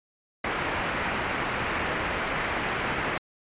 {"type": "low-pass noise", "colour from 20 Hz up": "white", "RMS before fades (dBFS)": -29, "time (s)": [0.44, 3.18], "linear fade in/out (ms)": 5, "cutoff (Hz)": 2300, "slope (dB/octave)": 24, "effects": ["resampled to 8000 Hz"]}